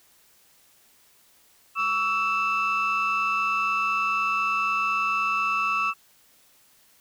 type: tone cluster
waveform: sine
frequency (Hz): 1131 / 1315 / 2650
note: C#6 / E6 / E7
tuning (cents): +34 / -5 / +9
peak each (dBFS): -25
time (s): 1.75-5.94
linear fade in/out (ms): 50
effects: tanh soft clip ceiling -17 dBFS + white hiss -59 dBFS RMS until 7 s